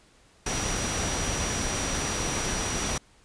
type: tone in noise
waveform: sine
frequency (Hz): 5810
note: F#8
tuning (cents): -32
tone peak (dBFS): -34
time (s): 0.46-2.98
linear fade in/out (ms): 5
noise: pink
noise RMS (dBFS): -29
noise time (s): 0.46-2.98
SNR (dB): -8
effects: pink hiss -59 dBFS RMS until 3.24 s + resampled to 22050 Hz